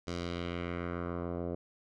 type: tone with low-pass filter sweep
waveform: 10% pulse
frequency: 86.9 Hz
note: F2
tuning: 8 cents flat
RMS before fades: -37 dBFS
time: 0.07-1.55 s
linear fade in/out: 5 ms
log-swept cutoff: 5900 to 600 Hz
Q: 1.6
effects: none